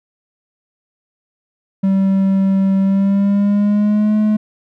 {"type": "tone with pitch glide", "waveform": "triangle", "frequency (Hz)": [193.3, 213.2], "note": ["G3", "G#3"], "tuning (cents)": [-24, 46], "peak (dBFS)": -9, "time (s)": [1.83, 4.37], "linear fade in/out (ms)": 10, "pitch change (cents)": 170, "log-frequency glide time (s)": [2.81, 4.16], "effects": []}